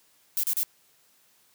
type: noise bursts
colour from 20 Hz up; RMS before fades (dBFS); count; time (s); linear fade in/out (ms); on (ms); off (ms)
violet; -26; 3; 0.37-0.632; 0; 64; 35
effects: white hiss -63 dBFS RMS until 1.54 s + high-pass 80 Hz 12 dB/octave